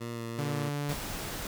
15% pulse tone with vibrato, 116.54 Hz, A#2, in tune, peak -29 dBFS, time 0-0.7 s, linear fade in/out 20 ms, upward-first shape sine, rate 2.8 Hz, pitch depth 19 cents each way
sawtooth tone, 144.7 Hz, D3, 25 cents flat, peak -27 dBFS, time 0.38-0.94 s, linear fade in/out 10 ms
pink noise, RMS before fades -37 dBFS, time 0.89-1.47 s, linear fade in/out 2 ms
effects none

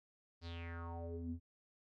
square tone with low-pass filter sweep, 84.5 Hz, E2, 43 cents sharp, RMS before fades -45 dBFS, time 0.41-1.4 s, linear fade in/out 50 ms, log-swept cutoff 4900 to 180 Hz, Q 5.4, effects none

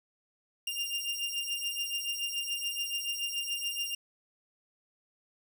sawtooth beating tone pair, 2796 / 2803 Hz, F7 / F7, +1 / +6 cents, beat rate 7 Hz, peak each -32 / -32 dBFS, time 0.67-3.95 s, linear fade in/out 5 ms, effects none

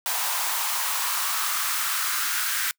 white noise with high-pass filter sweep, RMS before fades -26 dBFS, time 0.06-2.71 s, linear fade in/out 0 ms, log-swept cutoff 860 to 1500 Hz, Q 3, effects noise-tail reverb RT60 0.1 s tail -26 dB re dry

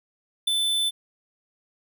square tone with ADSR envelope, 3520 Hz, A7, in tune, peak -17 dBFS, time 0.47-0.91 s, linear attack 9 ms, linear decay 4 ms, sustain -5 dB, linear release 29 ms, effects none

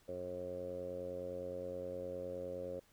10% pulse tone with low-pass filter, 89.7 Hz, F2, 47 cents sharp, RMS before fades -43 dBFS, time 0.08-2.8 s, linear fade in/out 10 ms, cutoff 530 Hz, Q 8.6, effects pink hiss -69 dBFS RMS until 2.92 s

